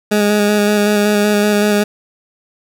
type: tone with vibrato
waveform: 20% pulse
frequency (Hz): 207.7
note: G#3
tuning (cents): 0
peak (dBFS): -6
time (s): 0.11-1.84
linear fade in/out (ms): 10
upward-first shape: square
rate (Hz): 5.3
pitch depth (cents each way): 15
effects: none